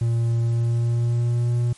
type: tone with pitch glide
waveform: triangle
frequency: 116.54 to 120.09 Hz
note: A#2 to B2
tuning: 0 to -48 cents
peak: -16 dBFS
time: 0.01-1.73 s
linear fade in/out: 5 ms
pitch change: +52 cents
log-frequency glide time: 0.41-1.56 s
effects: white hiss -50 dBFS RMS until 1.77 s + MP3 48 kbps